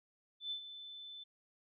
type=tone with ADSR envelope; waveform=sine; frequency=3520 Hz; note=A7; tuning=in tune; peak=-36 dBFS; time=0.4-1.24 s; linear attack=110 ms; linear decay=92 ms; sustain=-11 dB; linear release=12 ms; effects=none